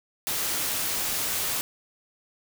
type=noise; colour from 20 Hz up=white; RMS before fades=-28 dBFS; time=0.27-1.61 s; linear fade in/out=0 ms; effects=none